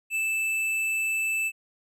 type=tone with tanh clipping; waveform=sine; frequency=2637 Hz; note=E7; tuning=in tune; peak=-26 dBFS; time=0.1-1.52 s; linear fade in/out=50 ms; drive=12 dB; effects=none